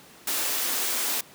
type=high-pass noise; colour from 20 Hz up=white; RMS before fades=-27 dBFS; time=0.27-1.21 s; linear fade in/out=5 ms; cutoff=230 Hz; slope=96 dB/octave; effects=pink hiss -50 dBFS RMS until 1.34 s + high-pass 150 Hz 12 dB/octave